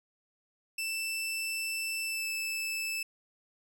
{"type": "tone with pitch glide", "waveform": "sawtooth", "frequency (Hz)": [2658, 2631], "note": ["E7", "E7"], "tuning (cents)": [14, -4], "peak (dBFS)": -29, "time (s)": [0.78, 3.03], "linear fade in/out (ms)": 5, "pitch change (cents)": -18, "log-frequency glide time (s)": [2.02, 2.29], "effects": []}